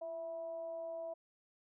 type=tone with frequency modulation; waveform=sine; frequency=659.3 Hz; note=E5; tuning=in tune; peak=-40 dBFS; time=0.01-1.14 s; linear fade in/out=10 ms; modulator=318 Hz; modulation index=0.27; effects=none